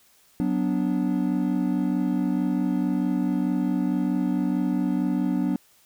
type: chord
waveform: triangle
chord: B minor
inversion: second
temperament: equal with one note detuned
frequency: 185 / 246.9 / 291.5 Hz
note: F#3 / B3 / D4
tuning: 0 / 0 / -13 cents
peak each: -24 dBFS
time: 0.4-5.56 s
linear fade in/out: 0 ms
effects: white hiss -59 dBFS RMS until 5.85 s